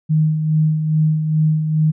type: tone with tremolo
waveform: sine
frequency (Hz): 155.6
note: D#3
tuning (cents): 0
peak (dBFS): -11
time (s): 0.09-1.92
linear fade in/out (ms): 20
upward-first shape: sine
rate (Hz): 2.4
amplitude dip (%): 50
effects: none